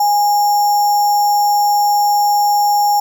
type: tone with sample-and-hold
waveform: sine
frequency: 825 Hz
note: G#5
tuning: 12 cents flat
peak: -10 dBFS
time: 0-3 s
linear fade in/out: 5 ms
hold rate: 6300 Hz
effects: none